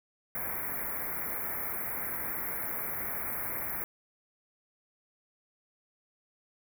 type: band-stop noise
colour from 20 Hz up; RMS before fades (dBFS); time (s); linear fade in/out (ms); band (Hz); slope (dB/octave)
white; -35; 0.35-3.84; 0; 2300 to 11000; 96
effects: none